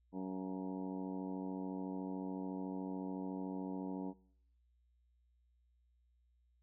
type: harmonic tone with a mistuned harmonic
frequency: 93.8 Hz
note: F#2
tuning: 24 cents sharp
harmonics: 2 / 3 / 4 / 5 / 6 / 7 / 8 / 9 / 10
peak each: -43 / -42 / -51 / -51 / -56 / -56 / -62 / -56 / -55 dBFS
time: 0.12-4.14 s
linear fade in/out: 50 ms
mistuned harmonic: 7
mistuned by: +56 cents
effects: noise-tail reverb RT60 0.7 s tail -23 dB re dry + added 60 Hz sine -70 dBFS peak until 6.62 s